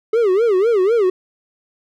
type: tone with vibrato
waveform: triangle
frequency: 417.5 Hz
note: G#4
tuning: 9 cents sharp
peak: -10 dBFS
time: 0.13-1.1 s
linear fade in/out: 5 ms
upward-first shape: sine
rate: 4 Hz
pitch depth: 230 cents each way
effects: none